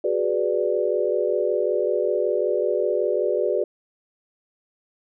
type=chord; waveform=sine; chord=G# half-diminished seventh; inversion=third; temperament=equal; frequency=370 / 415.3 / 493.9 / 587.3 Hz; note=F#4 / G#4 / B4 / D5; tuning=0 / 0 / 0 / 0 cents; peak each=-25 dBFS; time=0.04-3.64 s; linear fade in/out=5 ms; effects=none